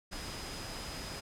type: tone in noise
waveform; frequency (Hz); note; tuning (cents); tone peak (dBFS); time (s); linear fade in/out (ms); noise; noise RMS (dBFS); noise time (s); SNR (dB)
sine; 5000; D#8; +8; -48; 0.11-1.21; 20; pink; -42; 0.11-1.21; -9
effects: low-pass 10000 Hz 12 dB/octave